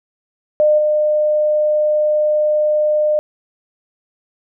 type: tone with level steps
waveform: sine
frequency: 605 Hz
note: D#5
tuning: 49 cents flat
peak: -9 / -12 dBFS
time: 0.6-3.19 s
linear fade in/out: 0 ms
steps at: 0.78 s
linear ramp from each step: 5 ms
effects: none